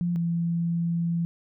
sine tone pair in turn, 173.8 / 169.24 Hz, F3 / E3, -8 / +46 cents, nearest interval unison, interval 46 cents, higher first, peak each -23 dBFS, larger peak neither, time 0.01-0.16 / 0.16-1.25 s, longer second, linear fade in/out 0 ms, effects none

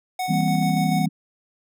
square tone with tremolo, 739 Hz, F#5, 2 cents flat, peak -24 dBFS, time 0.19-1.06 s, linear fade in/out 5 ms, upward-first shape square, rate 6.9 Hz, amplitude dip 25%
sine chord, C dominant seventh, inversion first, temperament just, 163.52 / 196.22 / 235.5 / 261.6 Hz, E3 / G3 / Bb3 / C4, -14 / +2 / +18 / 0 cents, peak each -22 / -23 / -28 / -27 dBFS, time 0.28-1.09 s, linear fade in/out 20 ms
effects none

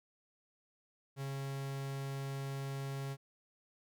45% pulse tone, 137.1 Hz, C#3, 19 cents flat, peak -38 dBFS, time 1.16-3.17 s, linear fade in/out 50 ms, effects none

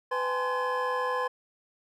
triangle tone cluster, 502 / 806 / 860 / 1037 / 1700 Hz, B4 / G5 / A5 / C6 / G#6, +28 / +48 / -40 / -16 / +40 cents, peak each -29 / -37 / -37 / -28 / -34 dBFS, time 0.11-1.28 s, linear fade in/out 10 ms, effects none

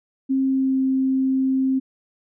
sine tone with pitch glide, 266.8 to 264.2 Hz, C4 to C4, +34 to +17 cents, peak -17 dBFS, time 0.29-1.8 s, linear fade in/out 20 ms, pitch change -17 cents, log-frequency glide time 0.43-0.81 s, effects none

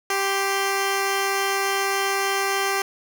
10% pulse tone pair together, 392 / 1046.5 Hz, G4 / C6, 0 / 0 cents, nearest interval octave + perfect fourth, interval 1700 cents, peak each -13 / -22 dBFS, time 0.1-2.82 s, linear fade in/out 2 ms, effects none

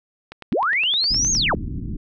click train, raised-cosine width 0.3 ms, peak -19 dBFS, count 11, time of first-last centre 0.32-1.351 s, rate 9.7 Hz
sine linear two-way sweep, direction up then down, 155 to 6645 to 155 Hz, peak -17 dBFS, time 0.52-1.55 s, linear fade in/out 0 ms, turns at 1.32 s
pink low-pass noise, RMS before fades -28 dBFS, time 1.1-1.97 s, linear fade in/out 5 ms, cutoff 320 Hz, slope 48 dB/octave
effects none

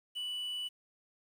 triangle tone with quantisation, 2964 Hz, F#7, 2 cents sharp, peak -34 dBFS, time 0.15-0.69 s, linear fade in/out 20 ms, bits 10, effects none

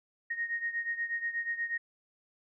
sine beating tone pair, 1861 / 1869.3 Hz, A#6 / A#6, -3 / +4 cents, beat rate 8.3 Hz, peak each -33 / -37 dBFS, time 0.3-1.78 s, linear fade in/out 10 ms, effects none

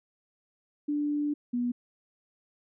sine tone pair in turn, 293.7 / 243.2 Hz, D4 / B3, 0 / -26 cents, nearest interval minor third, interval 326 cents, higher first, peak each -26 dBFS, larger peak neither, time 0.88-1.34 / 1.53-1.72 s, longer first, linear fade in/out 10 ms, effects none

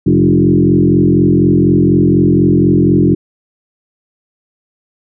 sine tone with frequency modulation, 240.1 Hz, B3, 49 cents flat, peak -6 dBFS, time 0.06-3.15 s, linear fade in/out 10 ms, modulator 44.1 Hz, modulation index 2.8, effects none

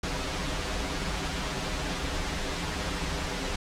pink noise with comb filter, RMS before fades -31 dBFS, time 0.03-3.56 s, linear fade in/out 5 ms, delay 8.8 ms, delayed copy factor -0.85, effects low-pass 6000 Hz 12 dB/octave

